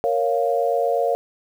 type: chord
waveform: sine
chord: Bb minor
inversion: none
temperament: equal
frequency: 466.2 / 554.4 / 698.5 Hz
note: Bb4 / Db5 / F5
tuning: 0 / 0 / 0 cents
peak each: -22 dBFS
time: 0.04-1.15 s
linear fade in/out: 0 ms
effects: 8-bit